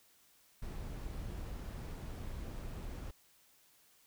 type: noise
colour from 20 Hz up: brown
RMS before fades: -43 dBFS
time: 0.62-3.11 s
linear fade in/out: 5 ms
effects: white hiss -67 dBFS RMS until 4.06 s